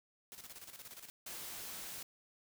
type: noise with tremolo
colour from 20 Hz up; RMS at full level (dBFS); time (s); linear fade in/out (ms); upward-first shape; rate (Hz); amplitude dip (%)
white; -50; 0.32-1.1; 0; square; 17; 65
type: noise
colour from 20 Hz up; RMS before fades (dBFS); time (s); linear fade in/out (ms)
white; -46; 1.26-2.03; 5
effects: none